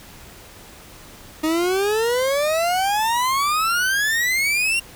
40% pulse exponential sweep, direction up, 308.4 to 2794 Hz, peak -17 dBFS, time 1.43-4.8 s, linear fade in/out 10 ms, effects pink hiss -43 dBFS RMS until 4.95 s

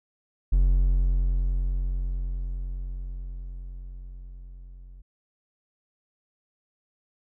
triangle tone with level ramp, 44.77 Hz, F1, 44 cents sharp, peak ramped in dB -14 to -41 dBFS, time 0.52-5.02 s, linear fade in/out 10 ms, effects none

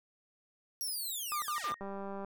5% pulse linear sweep, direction down, 5700 to 102.3 Hz, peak -29 dBFS, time 0.81-1.72 s, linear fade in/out 0 ms
triangle tone bursts, 1200 Hz, D6, 37 cents sharp, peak -31 dBFS, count 3, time 1.32-1.742 s, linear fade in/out 0 ms, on 100 ms, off 61 ms
sine tone with exponential decay, 1866 Hz, A#6, 1 cent sharp, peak -39 dBFS, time 1.56-2.07 s, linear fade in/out 5 ms, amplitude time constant 110 ms
click train, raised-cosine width 1 ms, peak -29 dBFS, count 87, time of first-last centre 1.81-2.247 s, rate 197 Hz
effects none

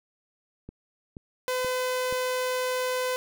click train, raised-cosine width 3 ms, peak -27 dBFS, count 4, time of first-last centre 0.69-2.125 s, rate 2.09 Hz
sawtooth tone, 507 Hz, B4, 45 cents sharp, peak -22 dBFS, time 1.48-3.16 s, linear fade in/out 0 ms
effects none

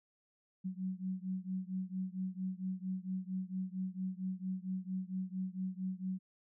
sine beating tone pair, 185 / 189.4 Hz, F#3 / F#3, 0 / +41 cents, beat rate 4.4 Hz, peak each -39 / -40 dBFS, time 0.64-6.19 s, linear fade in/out 20 ms, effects none

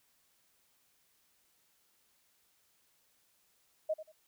sine tone with echo, 626 Hz, D#5, 10 cents sharp, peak -29 dBFS, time 3.89-3.94 s, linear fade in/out 10 ms, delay 91 ms, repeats 2, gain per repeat -13 dB, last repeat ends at 4.122 s, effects white hiss -72 dBFS RMS until 4.27 s

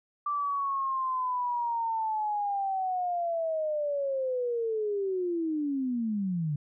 sine linear sweep, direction down, 1174.7 to 142 Hz, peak -27 dBFS, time 0.26-6.56 s, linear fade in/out 5 ms, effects none

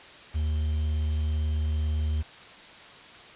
triangle tone with quantisation, 76.5 Hz, D#2, 29 cents flat, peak -22 dBFS, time 0.34-2.23 s, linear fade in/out 20 ms, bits 8, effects white hiss -47 dBFS RMS until 3.35 s + resampled to 8000 Hz

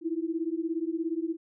sine beating tone pair, 320 / 337 Hz, D#4 / E4, +49 / +38 cents, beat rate 17 Hz, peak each -31 dBFS, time 0.01-1.37 s, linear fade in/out 50 ms, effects none

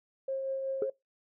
sine tone with tremolo, 536 Hz, C5, 42 cents sharp, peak -29 dBFS, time 0.28-0.9 s, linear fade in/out 5 ms, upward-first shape triangle, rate 5.3 Hz, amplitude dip 35%
sine tone with exponential decay, 424.1 Hz, G#4, 36 cents sharp, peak -22 dBFS, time 0.82-0.92 s, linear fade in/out 2 ms, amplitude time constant 20 ms
effects noise-tail reverb RT60 0.2 s tail -23 dB re dry + tanh soft clip ceiling -20 dBFS

